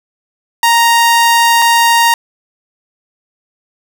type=tone pair in turn; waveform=sawtooth; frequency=932.3 / 932.3 Hz; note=A#5 / A#5; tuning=0 / 0 cents; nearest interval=unison; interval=0 cents; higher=neither; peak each=-3 dBFS; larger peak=neither; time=0.63-1.62 / 1.62-2.14 s; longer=first; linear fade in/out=2 ms; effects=none